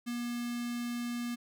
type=tone with notch filter; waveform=square; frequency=239.5 Hz; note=A#3; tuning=47 cents sharp; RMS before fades=-36 dBFS; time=0.06-1.36 s; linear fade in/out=20 ms; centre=630 Hz; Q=0.72; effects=none